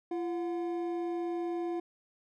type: tone pair together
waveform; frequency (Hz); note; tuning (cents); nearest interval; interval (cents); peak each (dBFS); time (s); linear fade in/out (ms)
triangle; 341.9 / 724.5; F4 / F#5; -37 / -37; octave + minor second; 1300; -30 / -39; 0.11-1.8; 5
effects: none